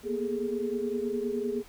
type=tone cluster; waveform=sine; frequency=234.3 / 244 / 410 / 435.9 Hz; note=A#3 / B3 / G#4 / A4; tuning=+9 / -21 / -22 / -16 cents; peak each=-36 / -36 / -30 / -37 dBFS; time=0.03-1.64 s; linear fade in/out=50 ms; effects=pink hiss -54 dBFS RMS until 1.68 s